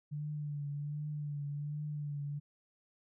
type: tone with vibrato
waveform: sine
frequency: 146.83 Hz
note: D3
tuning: in tune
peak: -36 dBFS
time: 0.11-2.4 s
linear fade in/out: 20 ms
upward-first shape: triangle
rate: 1.3 Hz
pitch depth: 45 cents each way
effects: none